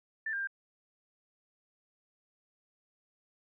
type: tone with pitch steps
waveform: sine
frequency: 1771 / 1599 / 1590 Hz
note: A6 / G6 / G6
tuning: +11 / +34 / +24 cents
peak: -32 dBFS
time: 0.26-0.473 s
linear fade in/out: 5 ms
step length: 71 ms
effects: none